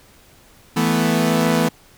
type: chord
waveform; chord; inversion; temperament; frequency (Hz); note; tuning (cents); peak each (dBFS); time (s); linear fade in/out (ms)
sawtooth; E suspended fourth; none; equal; 164.81 / 220 / 246.9; E3 / A3 / B3; 0 / 0 / 0; -16; 0.76-1.69; 10
effects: pink hiss -50 dBFS RMS until 1.97 s